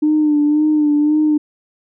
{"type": "tone with vibrato", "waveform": "sine", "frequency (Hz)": 300.4, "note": "D4", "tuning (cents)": 39, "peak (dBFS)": -10, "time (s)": [0.02, 1.38], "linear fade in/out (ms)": 10, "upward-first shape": "sine", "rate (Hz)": 1.9, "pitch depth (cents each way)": 38, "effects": ["tanh soft clip ceiling -6 dBFS"]}